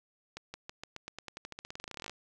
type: accelerating click train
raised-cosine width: 0.2 ms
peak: -24 dBFS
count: 27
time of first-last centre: 0.37-2.096 s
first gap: 170 ms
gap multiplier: 0.91
effects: none